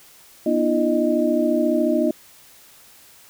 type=tone cluster; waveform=sine; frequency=243.8 / 302.7 / 336.7 / 617 Hz; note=B3 / D#4 / E4 / D#5; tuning=-22 / -48 / +37 / -15 cents; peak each=-22 dBFS; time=0.46-2.11 s; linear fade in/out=5 ms; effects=white hiss -49 dBFS RMS until 3.29 s